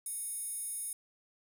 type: tone with high-pass filter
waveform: square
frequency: 740 Hz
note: F#5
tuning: in tune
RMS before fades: -39 dBFS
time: 0.06-0.93 s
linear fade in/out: 2 ms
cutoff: 10000 Hz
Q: 8.1
effects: none